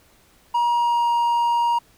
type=tone with pitch glide; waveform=triangle; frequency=952 to 944.3 Hz; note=A#5 to A#5; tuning=+36 to +22 cents; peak=-15 dBFS; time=0.54-1.79 s; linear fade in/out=10 ms; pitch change=-14 cents; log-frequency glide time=0.68-1.1 s; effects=pink hiss -56 dBFS RMS until 1.97 s